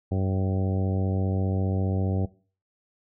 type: harmonic tone with a mistuned harmonic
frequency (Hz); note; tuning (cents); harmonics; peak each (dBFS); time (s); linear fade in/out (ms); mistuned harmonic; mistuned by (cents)
95; F#2; +46; 1 / 2 / 3 / 4 / 5 / 6 / 7 / 8; -24 / -30 / -34 / -36 / -38 / -40 / -41 / -42; 0.11-2.26; 10; 8; +24
effects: noise-tail reverb RT60 0.4 s tail -20 dB re dry